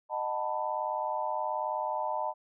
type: chord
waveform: sine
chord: B dominant seventh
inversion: first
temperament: just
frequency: 617.4 / 740.8 / 889 / 987.8 Hz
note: D#5 / F#5 / A5 / B5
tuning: -14 / +2 / +18 / 0 cents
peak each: -35 / -38 / -33 / -36 dBFS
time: 0.09-2.34 s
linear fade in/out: 50 ms
effects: none